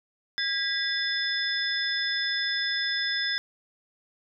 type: tone cluster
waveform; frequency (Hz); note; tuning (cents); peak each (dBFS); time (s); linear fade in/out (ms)
sine; 1626 / 1959 / 3519 / 5120; G#6 / B6 / A7 / D#8; -37 / -15 / 0 / +49; -30 / -33 / -31 / -30; 0.38-3.38; 0
effects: none